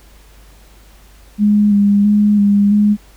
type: tone with vibrato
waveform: sine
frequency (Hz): 205.3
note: G#3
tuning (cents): -20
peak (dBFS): -8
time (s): 1.38-2.97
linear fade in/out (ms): 50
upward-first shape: square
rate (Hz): 1.5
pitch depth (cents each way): 22
effects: added 50 Hz sine -42 dBFS peak until 3.16 s + pink hiss -48 dBFS RMS until 3.16 s